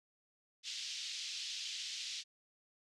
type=band-pass noise; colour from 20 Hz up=pink; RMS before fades=-43 dBFS; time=0.63-2.24 s; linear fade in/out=50 ms; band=3000 to 6000 Hz; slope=24 dB/octave; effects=low-pass 10000 Hz 12 dB/octave